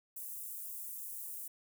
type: high-pass noise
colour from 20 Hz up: white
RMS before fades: -44 dBFS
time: 0.16-1.48 s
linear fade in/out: 5 ms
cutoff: 9000 Hz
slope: 24 dB/octave
effects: none